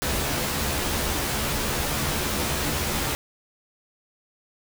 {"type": "noise with comb filter", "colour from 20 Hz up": "pink", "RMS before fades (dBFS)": -26, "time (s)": [0.02, 3.15], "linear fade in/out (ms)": 0, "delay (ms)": 14, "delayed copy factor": 0.6, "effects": []}